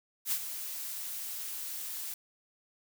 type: noise with ADSR envelope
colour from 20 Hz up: blue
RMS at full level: -29 dBFS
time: 0.25-2.14 s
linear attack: 72 ms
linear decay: 62 ms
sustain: -10 dB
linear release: 3 ms
effects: none